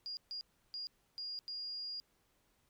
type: tone bursts at uneven times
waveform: sine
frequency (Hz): 4840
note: D#8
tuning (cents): -49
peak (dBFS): -40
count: 5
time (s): 0.06-0.17 / 0.31-0.41 / 0.74-0.87 / 1.18-1.39 / 1.48-2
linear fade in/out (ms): 0
effects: pink hiss -75 dBFS RMS until 2.69 s